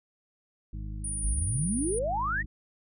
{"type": "harmonic tone", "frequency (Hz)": 51.91, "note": "G#1", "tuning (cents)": 0, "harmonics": [1, 2, 3, 4, 6], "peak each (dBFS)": [-35, -41, -45, -47, -51], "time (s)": [0.73, 2.46], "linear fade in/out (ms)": 5}
{"type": "tone", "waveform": "sine", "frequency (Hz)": 9460, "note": "D9", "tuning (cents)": 12, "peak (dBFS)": -32, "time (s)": [1.04, 1.99], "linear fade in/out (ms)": 5}
{"type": "exponential sweep", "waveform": "sine", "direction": "up", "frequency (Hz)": [45.19, 1959], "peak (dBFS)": -27, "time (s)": [1.23, 2.43], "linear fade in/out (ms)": 20}
{"effects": []}